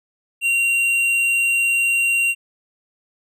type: tone with tanh clipping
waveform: sine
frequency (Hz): 2758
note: F7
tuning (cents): -22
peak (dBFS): -17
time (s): 0.41-2.35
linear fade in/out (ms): 50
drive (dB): 10
effects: none